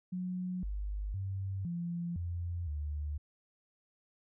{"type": "tone with pitch steps", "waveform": "sine", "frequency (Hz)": [182.2, 50.5, 96.6, 171.9, 86.6, 74.2], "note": ["F#3", "G#1", "G2", "F3", "F2", "D2"], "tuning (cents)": [-26, -48, -25, -27, -14, 18], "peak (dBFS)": -34, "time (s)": [0.12, 3.18], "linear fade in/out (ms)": 10, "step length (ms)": 510, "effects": []}